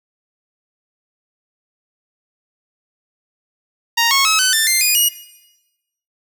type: tone with pitch steps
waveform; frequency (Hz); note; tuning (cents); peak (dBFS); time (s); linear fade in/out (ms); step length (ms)
10% pulse; 932.3 / 1096 / 1288.4 / 1514.5 / 1780.4 / 2093 / 2460 / 2892; A#5 / C#6 / E6 / F#6 / A6 / C7 / D#7 / F#7; 0 / -20 / -40 / +40 / +20 / 0 / -20 / -40; -4; 3.97-5.09; 10; 140
effects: noise-tail reverb RT60 1.0 s tail -17 dB re dry